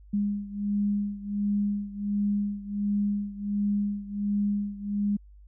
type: beating tone pair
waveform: sine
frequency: 203.6 / 205 Hz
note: G#3 / G#3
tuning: -34 / -22 cents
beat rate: 1.4 Hz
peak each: -27 / -30 dBFS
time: 0.13-5.17 s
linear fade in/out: 10 ms
effects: added 50 Hz sine -48 dBFS peak until 5.47 s